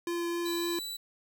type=tone with vibrato; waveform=square; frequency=343 Hz; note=F4; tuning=31 cents flat; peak=-31 dBFS; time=0.07-0.79 s; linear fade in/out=2 ms; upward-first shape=triangle; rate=3.7 Hz; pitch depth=8 cents each way
type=tone; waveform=sawtooth; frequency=3951 Hz; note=B7; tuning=in tune; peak=-33 dBFS; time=0.45-0.97 s; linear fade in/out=10 ms
effects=11-bit